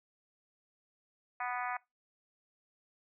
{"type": "harmonic tone", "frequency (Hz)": 246.9, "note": "B3", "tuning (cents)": 0, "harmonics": [3, 4, 5, 6, 7, 8, 9, 10], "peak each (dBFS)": [-38, -41, -41, -44, -44, -46, -47, -51], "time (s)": [1.4, 1.77], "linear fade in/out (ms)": 5, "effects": ["noise-tail reverb RT60 0.2 s tail -22 dB re dry"]}